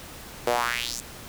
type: tone with high-pass filter sweep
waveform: sawtooth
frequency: 120 Hz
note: B2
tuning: 49 cents flat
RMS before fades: -27 dBFS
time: 0.47-1 s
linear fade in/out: 0 ms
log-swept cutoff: 470 to 7500 Hz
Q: 3
effects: pink hiss -42 dBFS RMS until 1.28 s